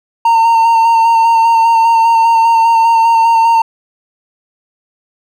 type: tone with vibrato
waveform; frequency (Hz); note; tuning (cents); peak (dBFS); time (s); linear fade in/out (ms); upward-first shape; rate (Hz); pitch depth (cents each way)
triangle; 914; A#5; -34; -4; 0.25-3.62; 5; square; 5; 16
effects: none